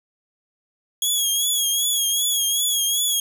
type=tone with vibrato; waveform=15% pulse; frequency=3322 Hz; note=G#7; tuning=in tune; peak=-12 dBFS; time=1.02-3.2 s; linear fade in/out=2 ms; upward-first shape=triangle; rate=2.6 Hz; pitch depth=68 cents each way; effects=none